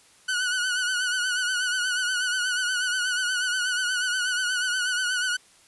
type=tone with vibrato; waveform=sawtooth; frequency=1480 Hz; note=F#6; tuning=in tune; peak=-20 dBFS; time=0.28-5.37 s; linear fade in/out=10 ms; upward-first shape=triangle; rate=8.3 Hz; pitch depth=68 cents each way; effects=white hiss -56 dBFS RMS until 5.67 s + resampled to 24000 Hz